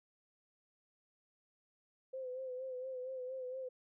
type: tone with vibrato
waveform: sine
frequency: 514 Hz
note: C5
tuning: 31 cents flat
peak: -40 dBFS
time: 2.13-3.69 s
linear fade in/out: 10 ms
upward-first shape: sine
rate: 4.3 Hz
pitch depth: 46 cents each way
effects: none